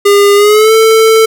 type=tone with pitch glide; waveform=square; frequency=404.8 to 444 Hz; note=G#4 to A4; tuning=-44 to +16 cents; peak=-4 dBFS; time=0.05-1.26 s; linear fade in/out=10 ms; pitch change=+160 cents; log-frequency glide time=0.35-0.73 s; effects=none